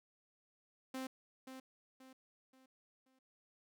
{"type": "tone with echo", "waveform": "sawtooth", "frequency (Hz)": 261.6, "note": "C4", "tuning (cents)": 0, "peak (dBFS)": -37, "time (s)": [0.94, 1.07], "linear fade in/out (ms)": 5, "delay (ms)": 530, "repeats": 4, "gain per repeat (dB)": -8, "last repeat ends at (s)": 3.19, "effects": []}